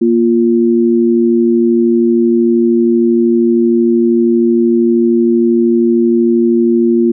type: tone pair together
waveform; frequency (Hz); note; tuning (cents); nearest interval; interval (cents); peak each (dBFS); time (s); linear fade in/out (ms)
sine; 235.4 / 348.3; A#3 / F4; +17 / -5; perfect fifth; 678; -10; 0.01-7.12; 10
effects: none